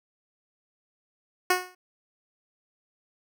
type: tone with exponential decay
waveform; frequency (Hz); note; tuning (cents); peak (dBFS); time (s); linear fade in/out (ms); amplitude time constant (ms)
10% pulse; 364.8; F#4; -24; -9; 1.5-1.75; 5; 53
effects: none